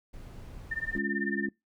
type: noise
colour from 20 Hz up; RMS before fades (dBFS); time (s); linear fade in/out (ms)
brown; -44; 0.13-0.99; 10
type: tone with tremolo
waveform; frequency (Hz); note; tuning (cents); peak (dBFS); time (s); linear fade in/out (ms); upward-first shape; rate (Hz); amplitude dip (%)
sine; 1800; A6; +39; -28; 0.71-1.48; 5; sine; 18; 100
type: chord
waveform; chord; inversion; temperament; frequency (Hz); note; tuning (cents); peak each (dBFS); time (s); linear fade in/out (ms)
sine; Db major; second; just; 207.9 / 277.2 / 346.5; Ab3 / Db4 / F4; +2 / 0 / -14; -33 / -35 / -36; 0.95-1.49; 2
effects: noise-tail reverb RT60 0.2 s tail -24 dB re dry